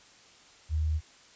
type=tone; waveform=sine; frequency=77.78 Hz; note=D#2; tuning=in tune; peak=-25 dBFS; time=0.69-1.01 s; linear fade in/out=50 ms; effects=white hiss -56 dBFS RMS until 1.35 s + resampled to 16000 Hz